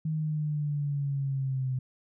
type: linear sweep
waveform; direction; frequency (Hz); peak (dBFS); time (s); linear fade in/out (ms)
sine; down; 157.8 to 128.3; -27; 0.05-1.79; 5
effects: none